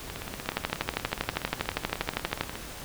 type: two click trains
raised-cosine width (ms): 0.3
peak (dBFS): -9 / -19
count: 25 / 42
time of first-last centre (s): 0.49-2.41 / 0.1-2.555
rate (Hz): 12.5 / 16.7
effects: pink hiss -41 dBFS RMS until 2.84 s